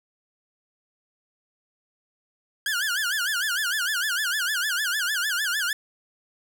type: tone with vibrato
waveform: sawtooth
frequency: 1568 Hz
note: G6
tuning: in tune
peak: -20 dBFS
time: 2.66-5.73 s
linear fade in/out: 2 ms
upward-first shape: sine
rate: 6.6 Hz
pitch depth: 200 cents each way
effects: none